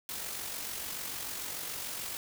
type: noise with amplitude modulation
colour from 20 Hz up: white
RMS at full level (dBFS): -37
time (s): 0.09-2.17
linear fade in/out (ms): 0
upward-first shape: sine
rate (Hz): 46.8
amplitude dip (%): 40
effects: none